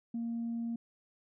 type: tone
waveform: sine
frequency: 232.4 Hz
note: A#3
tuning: 5 cents flat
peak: -32 dBFS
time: 0.14-0.76 s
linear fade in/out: 5 ms
effects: tanh soft clip ceiling -30 dBFS